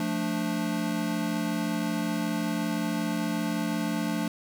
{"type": "chord", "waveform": "square", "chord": "D minor", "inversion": "first", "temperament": "equal", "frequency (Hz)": [174.61, 220, 293.7], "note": ["F3", "A3", "D4"], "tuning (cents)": [0, 0, 0], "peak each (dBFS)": [-33, -31, -32], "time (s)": [0, 4.28], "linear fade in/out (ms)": 2, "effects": []}